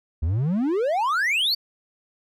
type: exponential sweep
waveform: triangle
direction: up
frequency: 71.8 to 4699 Hz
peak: -18 dBFS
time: 0.22-1.55 s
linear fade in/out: 10 ms
effects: none